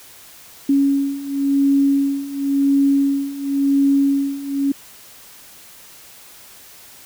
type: beating tone pair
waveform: sine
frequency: 277.2 / 278.14 Hz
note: C#4 / C#4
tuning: 0 / +6 cents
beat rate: 0.94 Hz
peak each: -19 / -16 dBFS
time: 0.69-4.72 s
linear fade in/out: 5 ms
effects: white hiss -43 dBFS RMS until 7.05 s